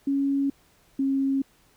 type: tone pair in turn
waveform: sine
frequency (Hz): 277.2 / 271.5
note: C#4 / C#4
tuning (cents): 0 / -36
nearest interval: unison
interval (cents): 36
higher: first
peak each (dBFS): -21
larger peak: neither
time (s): 0.07-0.5 / 0.99-1.42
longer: neither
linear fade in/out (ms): 5
effects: pink hiss -61 dBFS RMS until 1.76 s